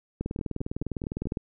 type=two click trains; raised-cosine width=3 ms; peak=-23 / -17 dBFS; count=5 / 24; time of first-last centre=0.39-1.256 / 0.21-1.372 s; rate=4.62 / 19.8 Hz; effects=none